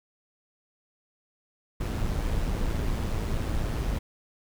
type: noise with amplitude modulation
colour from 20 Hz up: brown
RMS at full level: -26 dBFS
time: 1.8-3.99 s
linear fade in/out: 10 ms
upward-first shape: sine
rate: 111 Hz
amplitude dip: 40%
effects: none